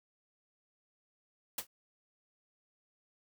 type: noise with exponential decay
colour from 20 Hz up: white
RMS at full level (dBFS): -31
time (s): 1.58-1.67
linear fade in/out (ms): 5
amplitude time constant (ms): 19
effects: none